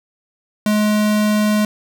square tone, 211.2 Hz, G#3, 29 cents sharp, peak -14 dBFS, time 0.66-1.65 s, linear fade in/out 2 ms, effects 9-bit

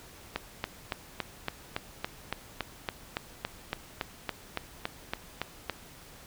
click train, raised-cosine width 0.3 ms, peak -14 dBFS, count 20, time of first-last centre 0.36-5.697 s, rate 3.56 Hz, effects pink hiss -51 dBFS RMS until 6.26 s

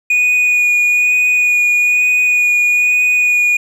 triangle tone with vibrato, 2462 Hz, D#7, 19 cents flat, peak -8 dBFS, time 0.1-3.57 s, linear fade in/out 5 ms, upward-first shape sine, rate 1.1 Hz, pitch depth 11 cents each way, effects none

